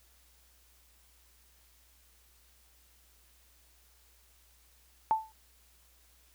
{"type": "tone with exponential decay", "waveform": "sine", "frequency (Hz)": 880, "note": "A5", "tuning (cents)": 0, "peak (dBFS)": -20, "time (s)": [5.11, 5.32], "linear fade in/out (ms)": 0, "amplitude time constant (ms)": 44, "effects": ["added 60 Hz sine -65 dBFS peak until 6.34 s", "white hiss -65 dBFS RMS until 6.34 s"]}